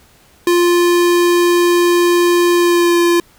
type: tone with pitch glide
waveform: square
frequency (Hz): 349.2 to 344.8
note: F4 to F4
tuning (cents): 0 to -22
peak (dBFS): -10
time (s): 0.47-3.2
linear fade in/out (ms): 2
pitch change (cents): -22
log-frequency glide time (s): 2.55-2.98
effects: pink hiss -49 dBFS RMS until 3.38 s